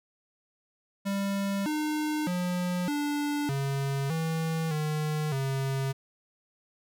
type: tone with pitch steps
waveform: square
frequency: 197.9 / 304.3 / 178.9 / 291.9 / 138 / 161.9 / 152.9 / 135.2 Hz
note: G3 / D#4 / F3 / D4 / C#3 / E3 / D#3 / C#3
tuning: +17 / -38 / +42 / -10 / -7 / -31 / -30 / -43 cents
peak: -28 dBFS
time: 1.05-5.93 s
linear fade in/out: 20 ms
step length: 610 ms
effects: none